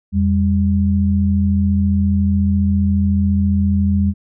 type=tone pair together; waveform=sine; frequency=85 / 199.38 Hz; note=F2 / G3; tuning=-46 / +30 cents; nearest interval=octave + minor third; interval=1476 cents; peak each=-15 dBFS; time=0.12-4.14 s; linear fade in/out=50 ms; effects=none